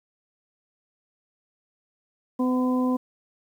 harmonic tone with a mistuned harmonic, 253.5 Hz, B3, 45 cents sharp, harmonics 1 / 2 / 3 / 4, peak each -21 / -30 / -38 / -32 dBFS, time 2.39-2.97 s, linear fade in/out 10 ms, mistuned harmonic 3, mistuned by -24 cents, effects 9-bit

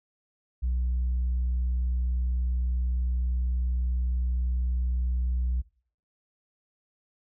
sine tone, 61.74 Hz, B1, in tune, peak -22 dBFS, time 0.62-5.62 s, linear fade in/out 20 ms, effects noise-tail reverb RT60 0.5 s tail -23 dB re dry + tanh soft clip ceiling -22 dBFS

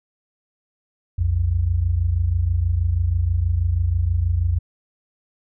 sine tone pair together, 61.5 / 87.73 Hz, B1 / F2, -7 / +8 cents, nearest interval tritone, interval 615 cents, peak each -22 / -18 dBFS, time 1.18-4.59 s, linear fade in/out 10 ms, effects none

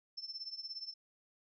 sine tone with tremolo, 5320 Hz, E8, 15 cents sharp, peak -38 dBFS, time 0.17-0.94 s, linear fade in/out 10 ms, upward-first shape triangle, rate 17 Hz, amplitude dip 90%, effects none

